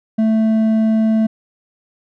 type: tone with hard clipping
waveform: sine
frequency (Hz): 220.4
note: A3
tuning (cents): +3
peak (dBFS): -13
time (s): 0.18-1.27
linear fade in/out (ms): 10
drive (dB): 5
effects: none